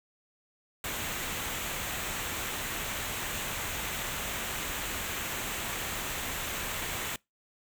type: noise with comb filter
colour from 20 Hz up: pink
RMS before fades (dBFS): -35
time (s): 0.84-7.16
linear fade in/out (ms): 2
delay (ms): 0.2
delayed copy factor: -0.5
effects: noise-tail reverb RT60 0.2 s tail -25 dB re dry